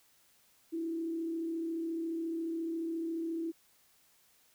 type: tone with frequency modulation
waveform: sine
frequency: 329.6 Hz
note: E4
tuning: in tune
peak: -33 dBFS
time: 0.72-3.52 s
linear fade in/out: 20 ms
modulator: 34.3 Hz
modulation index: 0.33
effects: white hiss -67 dBFS RMS until 4.54 s